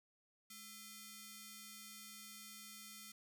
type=ring-modulated tone; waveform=5% pulse; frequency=1118 Hz; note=C#6; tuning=14 cents sharp; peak=-37 dBFS; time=0.5-3.12 s; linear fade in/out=5 ms; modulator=909 Hz; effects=none